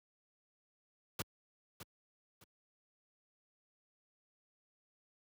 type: noise with echo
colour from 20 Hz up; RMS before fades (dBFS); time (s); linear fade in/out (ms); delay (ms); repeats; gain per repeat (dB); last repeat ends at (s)
pink; -38; 1.19-1.22; 2; 610; 2; -11; 2.44
effects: high-pass 60 Hz 12 dB/octave